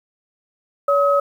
sine tone pair together, 566.9 / 1275 Hz, C#5 / D#6, +39 / +42 cents, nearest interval octave + major second, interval 1403 cents, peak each -15 / -17 dBFS, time 0.88-1.2 s, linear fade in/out 5 ms, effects 8-bit

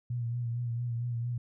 sine tone with vibrato, 119.2 Hz, A#2, 39 cents sharp, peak -30 dBFS, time 0.1-1.38 s, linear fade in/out 5 ms, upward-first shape sine, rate 4.4 Hz, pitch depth 41 cents each way, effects none

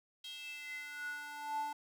square tone with high-pass filter sweep, 293.3 Hz, D4, 2 cents flat, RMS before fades -43 dBFS, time 0.24-1.73 s, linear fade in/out 5 ms, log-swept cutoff 3400 to 750 Hz, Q 7.4, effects none

